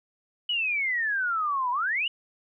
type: exponential two-way sweep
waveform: sine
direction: down then up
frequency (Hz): 2984 to 958 to 2984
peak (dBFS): -24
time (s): 0.49-2.08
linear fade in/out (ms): 5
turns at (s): 1.71
effects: none